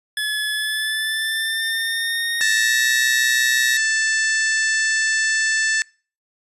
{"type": "tone with pitch glide", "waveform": "25% pulse", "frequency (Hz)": [1713, 1889.7], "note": ["A6", "A#6"], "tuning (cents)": [-47, 23], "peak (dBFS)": -17, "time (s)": [0.17, 3.77], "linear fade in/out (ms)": 2, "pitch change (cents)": 170, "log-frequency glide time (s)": [0.52, 2.77]}
{"type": "harmonic tone", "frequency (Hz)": 882, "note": "A5", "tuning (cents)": 4, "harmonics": [2, 3, 4, 5, 6, 7, 8, 9], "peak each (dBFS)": [-18, -31, -34, -31, -31, -31, -32, -29], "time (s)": [2.41, 5.82], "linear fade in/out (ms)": 0}
{"effects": ["noise-tail reverb RT60 0.4 s tail -26 dB re dry", "resampled to 32000 Hz"]}